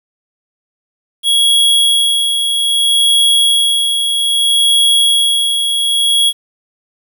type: tone with tremolo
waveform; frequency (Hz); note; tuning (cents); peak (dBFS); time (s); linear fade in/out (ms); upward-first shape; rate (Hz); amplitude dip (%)
square; 3322; G#7; 0; -8; 1.23-6.33; 50; sine; 0.62; 45
effects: 7-bit